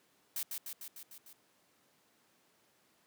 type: noise with echo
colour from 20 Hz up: blue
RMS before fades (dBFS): -37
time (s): 0.36-0.43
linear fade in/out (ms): 2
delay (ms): 150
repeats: 6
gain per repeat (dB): -3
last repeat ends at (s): 1.33
effects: pink hiss -70 dBFS RMS until 3.06 s + high-pass 200 Hz 12 dB/octave